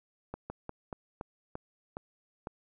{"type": "slowing click train", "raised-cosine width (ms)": 1, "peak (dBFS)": -24, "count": 8, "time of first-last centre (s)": [0.34, 2.471], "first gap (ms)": 160, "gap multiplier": 1.21, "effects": []}